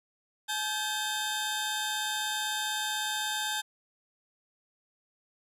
sawtooth tone cluster, 852 / 1568 / 3629 Hz, G#5 / G6 / A#7, +44 / 0 / -47 cents, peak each -31 dBFS, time 0.48-3.62 s, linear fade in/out 20 ms, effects resampled to 32000 Hz

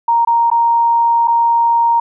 sine tone with dropouts, 932.3 Hz, A#5, in tune, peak -9 dBFS, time 0.08-2 s, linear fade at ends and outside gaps 5 ms, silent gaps 0.25-0.272 / 0.502-0.514 / 1.275-1.28 s, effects none

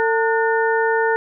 harmonic tone with a mistuned harmonic, 450 Hz, A4, 39 cents sharp, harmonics 1 / 2 / 3 / 4, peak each -18 / -21 / -23 / -24 dBFS, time 0-1.16 s, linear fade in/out 0 ms, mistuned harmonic 3, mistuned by +130 cents, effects none

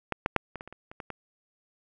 clicks, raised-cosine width 0.5 ms, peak -13 / -10 / -6 / -22 / -24 / -28 / -29 / -28 / -23 / -21 dBFS, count 10, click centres 0.123 / 0.261 / 0.363 / 0.557 / 0.609 / 0.676 / 0.726 / 0.915 / 1.002 / 1.103 s, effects none

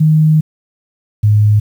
sine tone pair in turn, 155.56 / 105.24 Hz, D#3 / G#2, 0 / +23 cents, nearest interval perfect fifth, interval 677 cents, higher first, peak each -6 dBFS, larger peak neither, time 0-0.41 / 1.23-1.6 s, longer first, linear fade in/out 10 ms, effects 7-bit

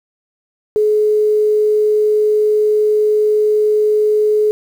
sine tone, 424.7 Hz, G#4, 39 cents sharp, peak -10 dBFS, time 0.76-4.51 s, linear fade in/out 0 ms, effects 7-bit

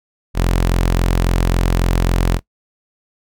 sawtooth tone, 43.65 Hz, F1, in tune, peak -9 dBFS, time 0.34-2.4 s, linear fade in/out 50 ms, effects noise-tail reverb RT60 0.1 s tail -20 dB re dry

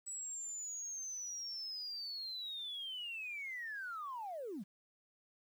sine linear sweep, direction down, 7902 to 164.81 Hz, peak -40 dBFS, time 0.06-4.64 s, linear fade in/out 20 ms, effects tanh soft clip ceiling -37 dBFS + 11-bit

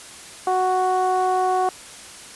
15% pulse tone with low-pass filter, 370.4 Hz, F#4, 2 cents sharp, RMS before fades -20 dBFS, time 0.47-1.69 s, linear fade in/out 2 ms, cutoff 860 Hz, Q 2.5, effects white hiss -40 dBFS RMS until 2.35 s + resampled to 24000 Hz

